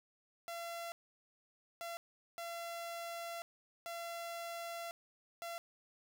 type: tone bursts at uneven times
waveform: sawtooth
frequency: 680 Hz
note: F5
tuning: 46 cents flat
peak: -38 dBFS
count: 5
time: 0.48-0.92 / 1.81-1.97 / 2.38-3.42 / 3.86-4.91 / 5.42-5.58 s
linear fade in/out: 0 ms
effects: none